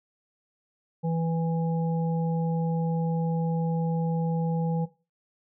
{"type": "harmonic tone", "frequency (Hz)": 164.81, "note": "E3", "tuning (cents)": 0, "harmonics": [1, 3, 5], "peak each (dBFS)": [-25, -33, -37], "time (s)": [1.03, 4.86], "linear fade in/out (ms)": 20, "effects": ["noise-tail reverb RT60 0.3 s tail -17 dB re dry"]}